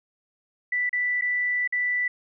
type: tone with dropouts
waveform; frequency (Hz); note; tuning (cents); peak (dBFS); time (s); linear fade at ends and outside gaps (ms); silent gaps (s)
sine; 1975.5; B6; 0; -22; 0.72-2.08; 5; 0.894-0.929 / 1.212-1.22 / 1.676-1.724
effects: none